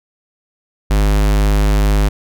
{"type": "tone", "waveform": "square", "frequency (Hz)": 51.1, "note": "G#1", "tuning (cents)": -27, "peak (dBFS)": -11, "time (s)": [0.9, 2.09], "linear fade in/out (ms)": 10, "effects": []}